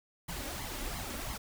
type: noise with flanger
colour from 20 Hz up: pink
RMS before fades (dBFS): -39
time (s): 0.28-1.38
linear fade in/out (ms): 10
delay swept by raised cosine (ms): 0.95 to 3.65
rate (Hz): 2.9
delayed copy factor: +0.7
effects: none